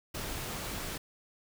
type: noise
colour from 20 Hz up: pink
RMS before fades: -38 dBFS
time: 0.14-0.98 s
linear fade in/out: 10 ms
effects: none